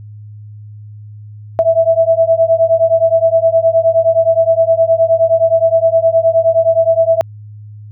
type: beating tone pair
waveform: sine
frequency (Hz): 653 / 662.6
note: E5 / E5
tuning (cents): -17 / +9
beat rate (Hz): 9.6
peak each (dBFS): -11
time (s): 1.59-7.21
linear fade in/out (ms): 0
effects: added 105 Hz sine -30 dBFS peak until 7.91 s